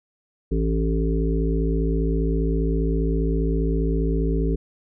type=harmonic tone; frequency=55 Hz; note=A1; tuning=in tune; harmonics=1 / 3 / 5 / 7 / 8; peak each=-21 / -26 / -28 / -29 / -30 dBFS; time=0.51-4.56 s; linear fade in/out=10 ms; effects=none